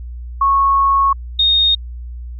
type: tone pair in turn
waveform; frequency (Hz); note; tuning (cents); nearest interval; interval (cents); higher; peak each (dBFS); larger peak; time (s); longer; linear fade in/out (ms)
sine; 1101 / 3703; C#6 / A#7; -12 / -12; octave + major sixth; 2100; second; -10; neither; 0.41-1.13 / 1.39-1.75; first; 5
effects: added 60 Hz sine -26 dBFS peak until 2.39 s